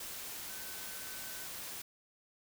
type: tone in noise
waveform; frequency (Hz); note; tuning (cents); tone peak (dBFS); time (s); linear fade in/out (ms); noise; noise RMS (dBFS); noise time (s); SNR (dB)
sine; 1522; F#6; +48; -53; 0.49-1.46; 5; white; -44; 0-1.82; -12
effects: none